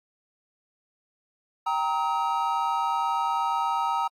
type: chord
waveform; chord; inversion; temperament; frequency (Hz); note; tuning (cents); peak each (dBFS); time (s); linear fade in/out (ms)
triangle; Eb major; first; equal with one note detuned; 784 / 932.3 / 1274.3; G5 / Bb5 / Eb6; 0 / 0 / +41; -28 / -24 / -27; 1.66-4.08; 10
effects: AAC 64 kbps